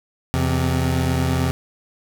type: tone pair together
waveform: 25% pulse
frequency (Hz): 83.64 / 130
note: E2 / C3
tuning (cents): +26 / -11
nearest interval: minor sixth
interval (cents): 763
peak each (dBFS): -17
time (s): 0.34-1.51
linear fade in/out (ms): 0
effects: none